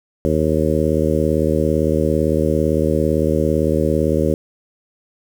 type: harmonic tone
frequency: 77.78 Hz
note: D#2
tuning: in tune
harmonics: 1 / 2 / 3 / 4 / 5 / 6 / 7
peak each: -22 / -22 / -22 / -22 / -22 / -22 / -22 dBFS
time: 0.25-4.34 s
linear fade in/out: 0 ms
effects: 7-bit